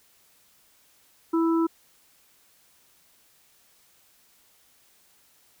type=harmonic tone; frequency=329.6 Hz; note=E4; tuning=in tune; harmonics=1 / 3 / 4; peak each=-20 / -32 / -33 dBFS; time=1.33-1.67 s; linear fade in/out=10 ms; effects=white hiss -61 dBFS RMS until 5.6 s